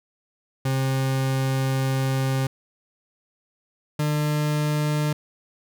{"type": "tone pair in turn", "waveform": "40% pulse", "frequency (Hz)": [133.3, 150.02], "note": ["C3", "D3"], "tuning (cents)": [33, 37], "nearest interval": "major second", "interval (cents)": 204, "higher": "second", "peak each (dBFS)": -20, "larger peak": "neither", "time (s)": [[0.65, 2.47], [3.99, 5.13]], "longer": "first", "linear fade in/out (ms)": 5, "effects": []}